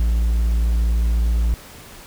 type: tone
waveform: triangle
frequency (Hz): 57.1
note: A#1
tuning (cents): -35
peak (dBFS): -13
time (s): 0-1.54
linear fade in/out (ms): 0
effects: pink hiss -41 dBFS RMS until 2.06 s